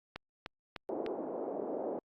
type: click train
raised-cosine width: 0.3 ms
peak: -24 dBFS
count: 4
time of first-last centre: 0.16-1.064 s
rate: 3.32 Hz
type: band-pass noise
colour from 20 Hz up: pink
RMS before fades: -38 dBFS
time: 0.89-1.99 s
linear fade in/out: 0 ms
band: 310 to 660 Hz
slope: 24 dB/octave
effects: Opus 48 kbps